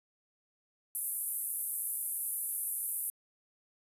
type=band-pass noise; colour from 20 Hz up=white; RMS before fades=-36 dBFS; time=0.95-3.1 s; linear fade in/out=0 ms; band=9700 to 13000 Hz; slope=48 dB/octave; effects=resampled to 32000 Hz